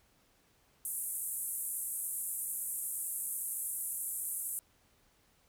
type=band-pass noise; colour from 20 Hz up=white; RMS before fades=-38 dBFS; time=0.85-4.59 s; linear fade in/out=0 ms; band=8400 to 13000 Hz; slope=48 dB/octave; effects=pink hiss -69 dBFS RMS until 5.48 s